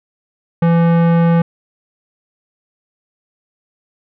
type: tone with tanh clipping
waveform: sine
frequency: 168.3 Hz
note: E3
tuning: 36 cents sharp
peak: -11 dBFS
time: 0.62-1.42 s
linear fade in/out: 5 ms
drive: 18 dB
effects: none